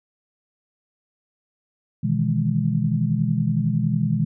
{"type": "chord", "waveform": "sine", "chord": "E major seventh", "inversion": "second", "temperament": "equal with one note detuned", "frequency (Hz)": [123.47, 153.87, 164.81, 207.7], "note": ["B2", "D#3", "E3", "G#3"], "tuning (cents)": [0, -19, 0, 0], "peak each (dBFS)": -24, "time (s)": [2.03, 4.25], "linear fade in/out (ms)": 10, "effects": []}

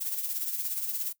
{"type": "noise with tremolo", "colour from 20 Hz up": "violet", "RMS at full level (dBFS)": -30, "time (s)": [0, 1.13], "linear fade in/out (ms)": 20, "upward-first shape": "sine", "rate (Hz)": 17, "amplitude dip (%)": 55, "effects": ["noise-tail reverb RT60 0.1 s tail -19 dB re dry"]}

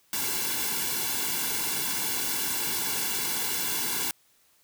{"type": "noise with comb filter", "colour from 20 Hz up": "white", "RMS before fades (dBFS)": -29, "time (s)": [0.13, 4.11], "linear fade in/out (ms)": 2, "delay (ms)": 1.6, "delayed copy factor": -1, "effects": ["white hiss -64 dBFS RMS until 4.63 s"]}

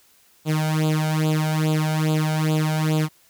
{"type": "tone with flanger", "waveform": "sawtooth", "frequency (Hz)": 155.56, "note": "D#3", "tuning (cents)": 0, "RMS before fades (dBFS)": -21, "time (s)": [0.45, 3.09], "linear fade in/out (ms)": 50, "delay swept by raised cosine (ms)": [0.26, 1.36], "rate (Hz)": 2.4, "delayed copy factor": 0.85, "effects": ["white hiss -57 dBFS RMS until 3.29 s"]}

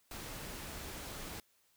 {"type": "noise", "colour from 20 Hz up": "pink", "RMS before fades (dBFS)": -45, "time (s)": [0.11, 1.4], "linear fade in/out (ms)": 2, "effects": ["white hiss -72 dBFS RMS until 1.76 s"]}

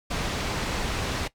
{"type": "low-pass noise", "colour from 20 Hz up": "pink", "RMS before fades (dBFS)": -29, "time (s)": [0.1, 1.28], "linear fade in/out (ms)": 10, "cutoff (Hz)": 5700, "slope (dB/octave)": 12, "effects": ["noise-tail reverb RT60 0.1 s tail -18 dB re dry"]}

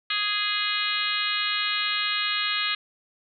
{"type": "harmonic tone", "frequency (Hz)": 415.3, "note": "G#4", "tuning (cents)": 0, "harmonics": [3, 4, 5, 6, 7, 8, 9, 10], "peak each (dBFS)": [-32, -32, -32, -32, -32, -32, -32, -32], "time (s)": [0.1, 2.75], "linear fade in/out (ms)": 5, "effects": []}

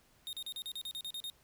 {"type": "tone bursts", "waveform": "45% pulse", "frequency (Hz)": 3698, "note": "A#7", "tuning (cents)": -15, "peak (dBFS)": -39, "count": 11, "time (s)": [0.27, 1.299], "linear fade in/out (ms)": 0, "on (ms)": 59, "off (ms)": 38, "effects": ["pink hiss -67 dBFS RMS until 1.43 s"]}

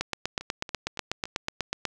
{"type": "two click trains", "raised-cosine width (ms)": 0.2, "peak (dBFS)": [-22, -10], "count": [4, 16], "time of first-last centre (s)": [[0.41, 1.255], [0.01, 1.853]], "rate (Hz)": [3.55, 8.14], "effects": []}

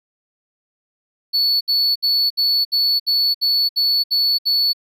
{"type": "tone bursts", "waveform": "triangle", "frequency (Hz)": 4435, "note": "C#8", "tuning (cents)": 0, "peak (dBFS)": -13, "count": 10, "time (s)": [1.33, 4.733], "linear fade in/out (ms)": 20, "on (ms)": 280, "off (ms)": 67, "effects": []}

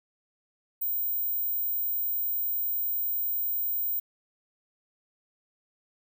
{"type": "tone", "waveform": "sine", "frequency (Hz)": 15130, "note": "A#9", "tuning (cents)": 25, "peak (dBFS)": -26, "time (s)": [0.81, 4], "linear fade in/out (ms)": 10, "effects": []}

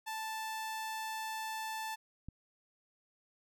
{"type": "tone", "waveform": "sawtooth", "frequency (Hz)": 880, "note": "A5", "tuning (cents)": 0, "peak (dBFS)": -34, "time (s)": [0.06, 1.96], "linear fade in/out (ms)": 20}
{"type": "click", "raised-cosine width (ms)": 5, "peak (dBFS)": -32, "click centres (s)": 2.286}
{"effects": []}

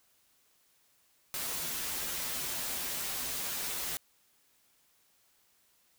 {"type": "noise with comb filter", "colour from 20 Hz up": "white", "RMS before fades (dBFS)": -36, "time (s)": [1.34, 3.97], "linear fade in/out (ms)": 0, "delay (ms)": 9.7, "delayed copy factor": -0.75, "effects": ["white hiss -69 dBFS RMS until 5.98 s"]}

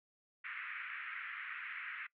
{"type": "band-pass noise", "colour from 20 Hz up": "white", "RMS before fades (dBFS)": -45, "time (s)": [0.44, 2.07], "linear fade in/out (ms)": 10, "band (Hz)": [1300, 2400], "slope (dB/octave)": 48, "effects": ["noise-tail reverb RT60 0.1 s tail -21 dB re dry"]}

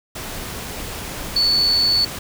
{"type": "tone in noise", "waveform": "sine", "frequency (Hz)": 4455, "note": "C#8", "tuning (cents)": 8, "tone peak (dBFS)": -14, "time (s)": [1.36, 2.05], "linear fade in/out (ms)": 5, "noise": "pink", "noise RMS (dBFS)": -30, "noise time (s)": [0.15, 2.19], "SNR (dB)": 13, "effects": []}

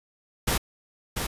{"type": "noise with echo", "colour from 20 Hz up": "pink", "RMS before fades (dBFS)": -24, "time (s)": [0.47, 0.58], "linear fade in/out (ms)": 10, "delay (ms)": 690, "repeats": 1, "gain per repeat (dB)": -5, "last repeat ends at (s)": 1.27, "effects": ["resampled to 32000 Hz"]}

